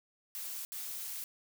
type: noise bursts at uneven times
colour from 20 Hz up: blue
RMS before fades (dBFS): -41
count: 2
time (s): 0.35-0.65 / 0.72-1.24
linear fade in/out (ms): 0
effects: none